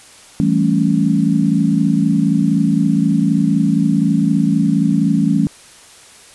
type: chord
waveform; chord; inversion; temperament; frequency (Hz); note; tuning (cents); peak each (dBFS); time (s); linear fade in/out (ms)
sine; A dominant seventh; second; equal; 164.81 / 196 / 220 / 277.2; E3 / G3 / A3 / C#4; 0 / 0 / 0 / 0; -17; 0.4-5.47; 0
effects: white hiss -42 dBFS RMS until 6.34 s + resampled to 24000 Hz

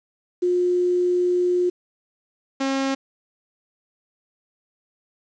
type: tone pair in turn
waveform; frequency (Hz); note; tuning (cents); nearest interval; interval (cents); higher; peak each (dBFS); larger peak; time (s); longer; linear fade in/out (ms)
sine / sawtooth; 357.4 / 270.2; F4 / C#4; +40 / -44; perfect fourth; 484; first; -17; neither; 0.42-1.7 / 2.6-2.95; first; 10
effects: resampled to 16000 Hz + 8-bit

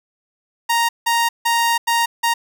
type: tone bursts at uneven times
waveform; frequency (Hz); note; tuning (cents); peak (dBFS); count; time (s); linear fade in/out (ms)
sawtooth; 932.3; A#5; 0; -11; 5; 0.69-0.89 / 1.06-1.29 / 1.45-1.78 / 1.87-2.06 / 2.23-2.34; 10
effects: none

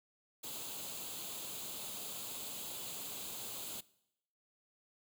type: noise with comb filter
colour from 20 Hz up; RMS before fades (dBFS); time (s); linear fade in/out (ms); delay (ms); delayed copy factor
white; -44; 0.43-3.81; 10; 0.27; +0.65
effects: noise-tail reverb RT60 0.8 s tail -21 dB re dry + high-pass 100 Hz 12 dB/octave

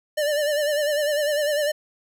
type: tone with vibrato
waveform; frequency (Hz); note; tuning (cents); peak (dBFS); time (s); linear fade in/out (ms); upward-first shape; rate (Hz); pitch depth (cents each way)
square; 592; D5; +14; -21; 0.17-1.72; 10; sine; 10; 58
effects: none

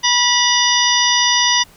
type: harmonic tone with a mistuned harmonic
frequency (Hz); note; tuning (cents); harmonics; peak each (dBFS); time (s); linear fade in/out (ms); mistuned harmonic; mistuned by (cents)
975; B5; -23; 1 / 2 / 3 / 4 / 5 / 6; -19 / -19 / -19 / -19 / -19 / -19; 0.03-1.64; 20; 4; -140
effects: pink hiss -47 dBFS RMS until 1.76 s

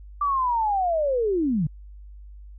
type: linear sweep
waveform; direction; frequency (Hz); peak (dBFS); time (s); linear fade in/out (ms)
sine; down; 1178 to 138.59; -20; 0.21-1.67; 5
effects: added 50 Hz sine -40 dBFS peak until 2.58 s

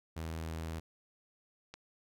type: tone with vibrato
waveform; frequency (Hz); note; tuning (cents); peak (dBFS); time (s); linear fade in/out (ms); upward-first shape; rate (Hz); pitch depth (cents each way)
sawtooth; 81; E2; -30; -34; 0.16-0.8; 10; sine; 19; 39
type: click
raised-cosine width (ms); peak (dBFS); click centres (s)
0.2; -29; 1.74
effects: none

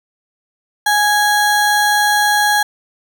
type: ring-modulated tone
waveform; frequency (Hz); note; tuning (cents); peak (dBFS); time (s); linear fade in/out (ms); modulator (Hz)
square; 1244.5; D#6; 0; -9; 0.86-2.63; 5; 412
effects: none

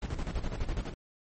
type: noise with tremolo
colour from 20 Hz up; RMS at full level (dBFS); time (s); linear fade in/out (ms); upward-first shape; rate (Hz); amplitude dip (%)
brown; -31; 0.02-0.94; 5; square; 12; 65
effects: MP3 32 kbps

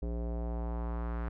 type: tone with low-pass filter sweep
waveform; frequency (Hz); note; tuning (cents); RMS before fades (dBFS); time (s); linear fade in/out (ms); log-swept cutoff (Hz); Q
square; 58.27; A#1; 0; -35; 0.02-1.29; 5; 470 to 1500; 1.8
effects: none

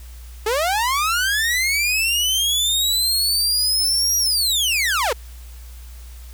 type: linear two-way sweep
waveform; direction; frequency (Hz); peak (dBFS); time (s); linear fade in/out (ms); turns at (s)
sawtooth; up then down; 410 to 5740 to 410; -14; 0.46-5.13; 5; 4.18
effects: added 60 Hz sine -35 dBFS peak until 6.33 s + white hiss -48 dBFS RMS until 6.33 s

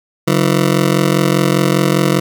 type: ring-modulated tone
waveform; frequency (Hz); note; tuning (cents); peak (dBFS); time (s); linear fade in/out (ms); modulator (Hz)
20% pulse; 164.8; E3; 0; -3; 0.27-2.2; 10; 22.5
effects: none

